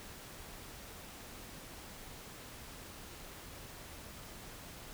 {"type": "silence", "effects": ["pink hiss -50 dBFS RMS until 4.93 s"]}